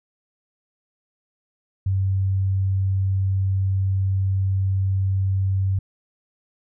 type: tone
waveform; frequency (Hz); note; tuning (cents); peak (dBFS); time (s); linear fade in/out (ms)
sine; 96.1; G2; -34; -18; 1.86-5.79; 5
effects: none